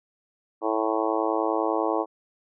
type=harmonic tone; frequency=110 Hz; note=A2; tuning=in tune; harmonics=3 / 4 / 5 / 6 / 7 / 8 / 9 / 10; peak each=-28 / -29 / -30 / -31 / -31 / -32 / -33 / -33 dBFS; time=0.61-2.06 s; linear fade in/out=50 ms; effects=none